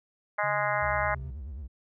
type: harmonic tone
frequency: 207.7 Hz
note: G#3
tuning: in tune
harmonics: 3 / 4 / 5 / 6 / 7 / 8 / 9 / 10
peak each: -31 / -32 / -33 / -34 / -34 / -35 / -36 / -36 dBFS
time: 0.38-1.15 s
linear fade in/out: 10 ms
type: tone with pitch glide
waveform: triangle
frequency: 140 to 132.45 Hz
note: C#3 to C3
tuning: +18 to +22 cents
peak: -37 dBFS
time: 0.43-1.31 s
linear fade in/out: 10 ms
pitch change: -96 cents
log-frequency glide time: 0.58-0.7 s
type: tone with vibrato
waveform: triangle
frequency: 69.3 Hz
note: C#2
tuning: in tune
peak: -34 dBFS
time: 0.81-1.68 s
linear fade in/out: 20 ms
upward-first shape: sine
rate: 9.2 Hz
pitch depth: 220 cents each way
effects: none